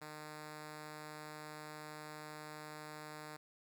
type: tone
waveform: 5% pulse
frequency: 152.4 Hz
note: D#3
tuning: 36 cents flat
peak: -36 dBFS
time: 0.01-3.37 s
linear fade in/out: 10 ms
effects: none